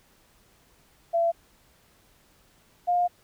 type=tone pair in turn; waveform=sine; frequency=675 / 708.1 Hz; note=E5 / F5; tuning=+41 / +24 cents; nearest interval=minor second; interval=83 cents; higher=second; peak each=-20 dBFS; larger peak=neither; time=1.13-1.32 / 2.87-3.08 s; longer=second; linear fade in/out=20 ms; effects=pink hiss -61 dBFS RMS until 3.23 s